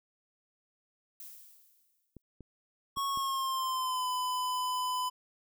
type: noise with exponential decay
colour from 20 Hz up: violet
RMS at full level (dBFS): -45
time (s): 1.2-2.22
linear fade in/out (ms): 2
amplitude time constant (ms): 220
type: clicks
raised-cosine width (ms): 3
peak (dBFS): -35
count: 4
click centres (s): 2.167 / 2.407 / 2.971 / 3.174
type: tone with pitch glide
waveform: square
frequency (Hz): 1103 to 1005.6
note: C#6 to B5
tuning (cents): -9 to +31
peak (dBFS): -31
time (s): 2.96-5.1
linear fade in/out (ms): 20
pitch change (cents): -160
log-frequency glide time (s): 3.08-4.08
effects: none